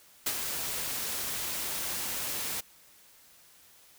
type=noise with ADSR envelope; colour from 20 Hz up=white; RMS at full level=-28 dBFS; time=0.26-2.61 s; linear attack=7 ms; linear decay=52 ms; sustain=-6 dB; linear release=11 ms; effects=white hiss -58 dBFS RMS until 3.98 s